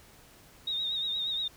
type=tone with vibrato; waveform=sine; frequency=3729 Hz; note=A#7; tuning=in tune; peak=-29 dBFS; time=0.67-1.48 s; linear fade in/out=5 ms; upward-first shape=triangle; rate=8.5 Hz; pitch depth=63 cents each way; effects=pink hiss -56 dBFS RMS until 1.56 s